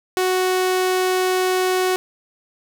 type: tone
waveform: sawtooth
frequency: 370 Hz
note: F#4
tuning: in tune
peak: -13 dBFS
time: 0.17-1.96 s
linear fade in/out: 0 ms
effects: none